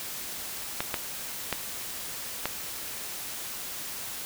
clicks, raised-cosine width 0.3 ms, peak -11 dBFS, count 4, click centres 0.805 / 0.942 / 1.527 / 2.456 s, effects white hiss -37 dBFS RMS until 4.25 s

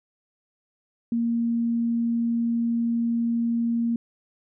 sine tone, 233.1 Hz, A#3, in tune, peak -21 dBFS, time 1.12-3.96 s, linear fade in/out 2 ms, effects none

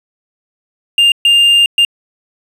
triangle tone bursts at uneven times, 2803 Hz, F7, 6 cents sharp, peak -4 dBFS, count 3, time 0.98-1.12 / 1.25-1.66 / 1.78-1.85 s, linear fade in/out 2 ms, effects resampled to 32000 Hz

